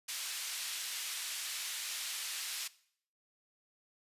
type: band-pass noise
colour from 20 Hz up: pink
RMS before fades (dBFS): -40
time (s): 0.08-2.68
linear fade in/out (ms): 10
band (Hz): 2600 to 13000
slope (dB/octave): 12
effects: noise-tail reverb RT60 0.6 s tail -19 dB re dry + resampled to 32000 Hz

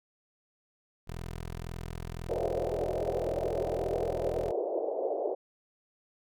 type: tone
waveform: 15% pulse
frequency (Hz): 41.91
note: E1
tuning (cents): +29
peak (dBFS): -31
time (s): 1.07-4.52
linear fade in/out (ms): 20
type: band-pass noise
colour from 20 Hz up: white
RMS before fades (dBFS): -32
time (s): 2.29-5.35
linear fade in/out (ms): 10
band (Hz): 360 to 670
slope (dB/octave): 48
effects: none

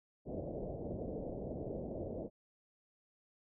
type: low-pass noise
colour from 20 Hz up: white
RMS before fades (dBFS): -42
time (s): 0.25-2.3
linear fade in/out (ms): 50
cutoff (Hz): 630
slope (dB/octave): 48
effects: none

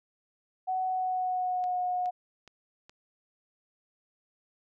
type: tone with pitch glide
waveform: sine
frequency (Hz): 747 to 724.9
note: F#5 to F#5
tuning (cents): +16 to -36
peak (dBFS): -27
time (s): 0.67-2.11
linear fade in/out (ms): 20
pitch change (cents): -52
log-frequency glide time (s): 0.84-1.79
type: click train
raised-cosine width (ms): 0.2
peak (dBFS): -33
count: 4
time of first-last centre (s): 1.64-2.895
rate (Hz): 2.39
effects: none

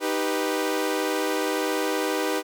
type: chord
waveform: sawtooth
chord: Eb augmented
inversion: none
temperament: equal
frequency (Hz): 311.1 / 392 / 493.9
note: Eb4 / G4 / B4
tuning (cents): 0 / 0 / 0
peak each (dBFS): -24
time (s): 0-2.43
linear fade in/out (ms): 50
effects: none

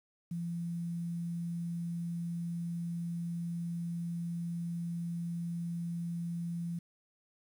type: tone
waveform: sine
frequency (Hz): 170.5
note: F3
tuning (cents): -41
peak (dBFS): -34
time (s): 0.31-6.79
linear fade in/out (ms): 5
effects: 10-bit

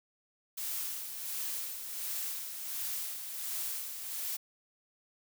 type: noise with tremolo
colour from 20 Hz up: blue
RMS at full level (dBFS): -36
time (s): 0.57-4.37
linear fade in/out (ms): 10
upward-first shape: sine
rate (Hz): 1.4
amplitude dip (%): 50
effects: none

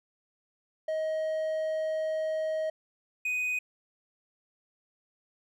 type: tone pair in turn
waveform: triangle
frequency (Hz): 630 / 2495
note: D#5 / D#7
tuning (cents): +21 / +4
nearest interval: 2 octaves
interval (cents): 2383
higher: second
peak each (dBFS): -26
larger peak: neither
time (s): 0.88-2.7 / 3.25-3.59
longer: first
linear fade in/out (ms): 5
effects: none

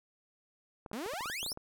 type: clicks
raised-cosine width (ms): 1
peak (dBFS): -31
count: 11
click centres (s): 0.862 / 0.915 / 1.062 / 1.136 / 1.208 / 1.258 / 1.299 / 1.43 / 1.463 / 1.519 / 1.574
type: exponential sweep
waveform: sawtooth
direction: up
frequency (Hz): 196 to 5670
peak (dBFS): -33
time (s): 0.93-1.53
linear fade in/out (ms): 2
effects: none

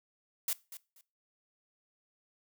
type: noise with echo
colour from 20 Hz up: blue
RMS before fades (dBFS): -32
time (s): 0.48-0.53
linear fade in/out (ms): 2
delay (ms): 240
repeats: 2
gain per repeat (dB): -14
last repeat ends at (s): 1.01
effects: noise-tail reverb RT60 0.3 s tail -20 dB re dry

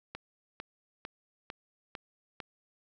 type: click train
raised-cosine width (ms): 0.3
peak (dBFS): -23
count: 6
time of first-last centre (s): 0.15-2.402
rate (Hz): 2.22
effects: none

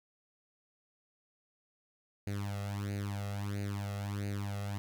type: tone with flanger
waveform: sawtooth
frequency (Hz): 100.9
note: G#2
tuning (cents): -49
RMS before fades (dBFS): -37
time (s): 2.27-4.78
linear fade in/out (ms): 0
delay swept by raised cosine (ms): 0.45 to 1.55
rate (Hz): 1.5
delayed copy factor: +0.8
effects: none

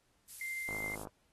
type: noise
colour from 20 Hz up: violet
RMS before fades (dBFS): -45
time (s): 0.28-1.05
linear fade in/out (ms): 20
type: tone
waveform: sine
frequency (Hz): 2091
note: C7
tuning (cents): -2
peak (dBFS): -37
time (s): 0.41-0.95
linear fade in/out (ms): 2
type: click train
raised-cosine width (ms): 1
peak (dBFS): -31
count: 21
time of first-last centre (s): 0.69-1.072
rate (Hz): 52.4
effects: pink hiss -74 dBFS RMS until 1.32 s + AAC 32 kbps

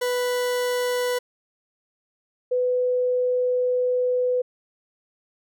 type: tone pair in turn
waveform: 40% pulse / sine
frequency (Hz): 493.9 / 499.1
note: B4 / B4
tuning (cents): 0 / +18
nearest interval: unison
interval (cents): 18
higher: second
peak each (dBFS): -21 / -19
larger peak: second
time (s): 0.01-1.19 / 2.51-4.42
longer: second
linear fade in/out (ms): 10
effects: none

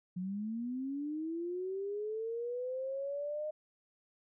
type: linear sweep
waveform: sine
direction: up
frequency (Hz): 176.7 to 616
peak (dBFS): -35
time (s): 0.16-3.51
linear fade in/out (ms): 10
effects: none

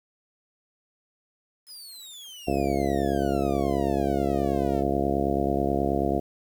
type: exponential sweep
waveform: sawtooth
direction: down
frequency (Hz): 5170 to 427.4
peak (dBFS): -38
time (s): 1.66-4.84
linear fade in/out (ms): 50
type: harmonic tone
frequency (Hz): 69.3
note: C#2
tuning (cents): 0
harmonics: 1 / 2 / 3 / 4 / 5 / 6 / 7 / 8 / 9 / 10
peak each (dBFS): -32 / -34 / -31 / -30 / -29 / -31 / -34 / -35 / -35 / -29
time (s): 2.47-6.2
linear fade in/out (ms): 10
effects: 9-bit

